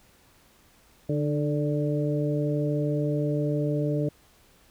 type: harmonic tone with a mistuned harmonic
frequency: 146.83 Hz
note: D3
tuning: in tune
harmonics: 1 / 2 / 3 / 4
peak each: -26 / -29 / -31 / -32 dBFS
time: 1.09-4.09 s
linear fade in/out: 5 ms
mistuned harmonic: 2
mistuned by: +36 cents
effects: pink hiss -59 dBFS RMS until 4.7 s